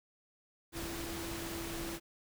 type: tone in noise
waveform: sine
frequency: 334.7 Hz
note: E4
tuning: 26 cents sharp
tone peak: -42 dBFS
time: 0.72-2 s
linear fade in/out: 50 ms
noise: pink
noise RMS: -42 dBFS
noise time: 0.72-2 s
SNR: -3 dB
effects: none